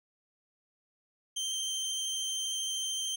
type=tone with vibrato; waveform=25% pulse; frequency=3136 Hz; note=G7; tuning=in tune; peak=-28 dBFS; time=1.36-3.16 s; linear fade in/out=10 ms; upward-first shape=triangle; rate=13 Hz; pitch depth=13 cents each way; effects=none